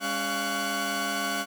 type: tone cluster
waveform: sawtooth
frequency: 203.4 / 279.9 / 694 / 1124 / 1494 Hz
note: G#3 / C#4 / F5 / C#6 / F#6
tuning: -36 / +17 / -11 / +24 / +16 cents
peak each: -33 / -32 / -29 / -30 / -28 dBFS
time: 0-1.46 s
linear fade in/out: 50 ms
effects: none